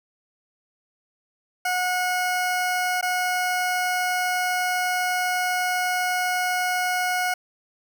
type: tone with dropouts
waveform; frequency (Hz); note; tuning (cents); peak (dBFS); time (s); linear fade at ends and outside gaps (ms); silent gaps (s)
20% pulse; 728; F#5; -28; -17; 1.65-7.34; 5; 3.012-3.026
effects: none